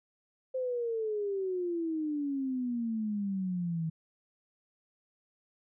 sine exponential sweep, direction down, 523.3 to 158.9 Hz, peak -30 dBFS, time 0.54-3.9 s, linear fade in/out 10 ms, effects none

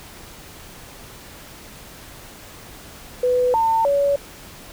sine tone with pitch steps, 497.5 / 901 / 565 Hz, B4 / A5 / C#5, +13 / +41 / +33 cents, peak -15 dBFS, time 3.23-4.16 s, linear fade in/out 5 ms, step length 310 ms, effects pink hiss -41 dBFS RMS until 4.72 s

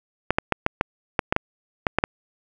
clicks, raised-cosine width 0.5 ms, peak -3 dBFS, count 11, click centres 0.306 / 0.385 / 0.523 / 0.664 / 0.811 / 1.192 / 1.325 / 1.364 / 1.868 / 1.986 / 2.039 s, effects none

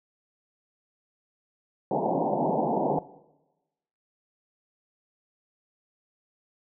white band-pass noise, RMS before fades -26 dBFS, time 1.91-2.99 s, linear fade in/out 2 ms, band 140 to 910 Hz, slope 96 dB/octave, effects noise-tail reverb RT60 1.0 s tail -18 dB re dry

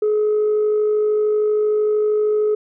sine tone with amplitude modulation, 424.3 Hz, G#4, 37 cents sharp, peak -12 dBFS, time 0.02-2.55 s, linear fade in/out 5 ms, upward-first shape sine, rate 53 Hz, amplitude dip 25%, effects tanh soft clip ceiling -12 dBFS

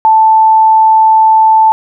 sine tone, 880 Hz, A5, in tune, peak -3 dBFS, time 0.05-1.72 s, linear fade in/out 0 ms, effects none

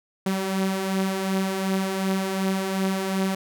sawtooth beating tone pair, 189.3 / 192 Hz, F#3 / G3, +40 / -36 cents, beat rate 2.7 Hz, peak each -26 / -20 dBFS, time 0.26-3.35 s, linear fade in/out 5 ms, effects none

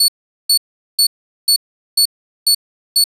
sawtooth tone bursts, 4435 Hz, C#8, in tune, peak -6 dBFS, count 7, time 0-3.041 s, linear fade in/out 5 ms, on 83 ms, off 410 ms, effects resampled to 32000 Hz + 7-bit

